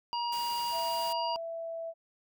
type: harmonic tone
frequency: 950 Hz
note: A#5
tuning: 33 cents sharp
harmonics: 1 / 3 / 5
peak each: -31 / -40 / -39 dBFS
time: 0.13-1.36 s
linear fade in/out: 0 ms
type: noise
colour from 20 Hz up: white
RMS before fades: -44 dBFS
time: 0.32-1.13 s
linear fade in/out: 5 ms
type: tone with pitch glide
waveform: sine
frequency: 666 to 660.6 Hz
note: E5 to E5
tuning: +18 to +4 cents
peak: -35 dBFS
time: 0.71-1.94 s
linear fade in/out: 50 ms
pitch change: -14 cents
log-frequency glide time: 1.24-1.8 s
effects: none